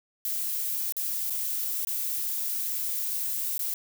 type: noise with dropouts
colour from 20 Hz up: violet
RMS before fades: -30 dBFS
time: 0.25-3.74 s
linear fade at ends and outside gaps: 1 ms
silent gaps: 0.923-0.967 / 1.299-1.304 / 1.85-1.871 / 3.58-3.592 s
effects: none